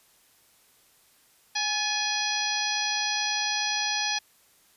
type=harmonic tone with a mistuned harmonic; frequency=830.6 Hz; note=G#5; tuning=in tune; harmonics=1 / 2 / 3 / 4 / 5 / 6 / 7; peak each=-33 / -33 / -33 / -33 / -33 / -33 / -33 dBFS; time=1.55-4.19 s; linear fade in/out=10 ms; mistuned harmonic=2; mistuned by=+66 cents; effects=white hiss -61 dBFS RMS until 4.76 s + resampled to 32000 Hz